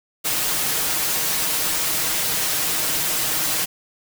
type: noise with comb filter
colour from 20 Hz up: white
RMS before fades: -22 dBFS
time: 0.24-3.66 s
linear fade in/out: 20 ms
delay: 6.4 ms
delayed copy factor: +0.6
effects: none